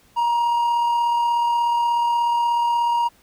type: tone with amplitude modulation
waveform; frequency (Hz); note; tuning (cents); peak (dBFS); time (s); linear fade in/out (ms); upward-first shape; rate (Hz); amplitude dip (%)
triangle; 945; A#5; +23; -14; 0.16-3.09; 20; sine; 36.6; 25
effects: pink hiss -56 dBFS RMS until 3.22 s